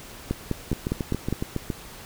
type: two click trains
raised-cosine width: 3 ms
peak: -13 / -11 dBFS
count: 8 / 6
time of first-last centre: 0.73-1.702 / 0.31-1.326 s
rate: 7.2 / 4.92 Hz
effects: pink hiss -43 dBFS RMS until 2.05 s